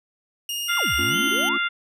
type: tone with pitch glide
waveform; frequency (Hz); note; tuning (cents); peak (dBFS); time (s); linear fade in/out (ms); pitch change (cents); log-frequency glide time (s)
sawtooth; 2842 to 3064; F7 to G7; +30 to -40; -23; 0.49-1.49; 2; +130; 1.09-1.16
type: harmonic tone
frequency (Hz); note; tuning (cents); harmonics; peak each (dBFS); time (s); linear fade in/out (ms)
697; F5; -4; 2 / 3 / 4 / 5; -23 / -27 / -29 / -31; 0.68-1.69; 20
type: exponential two-way sweep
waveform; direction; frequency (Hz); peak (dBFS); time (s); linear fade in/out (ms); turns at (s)
sine; down then up; 1228 to 64.6 to 1228; -29; 0.77-1.56; 0; 0.95
type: chord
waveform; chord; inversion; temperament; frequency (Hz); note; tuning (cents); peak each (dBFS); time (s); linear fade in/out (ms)
triangle; A augmented; none; equal; 220 / 277.2 / 349.2; A3 / C#4 / E#4; 0 / 0 / 0; -32 / -29 / -29; 0.98-1.58; 10
effects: none